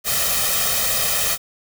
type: noise with comb filter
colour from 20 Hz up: white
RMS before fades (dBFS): -20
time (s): 0.04-1.38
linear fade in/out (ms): 50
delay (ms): 1.6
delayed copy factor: +0.9
effects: none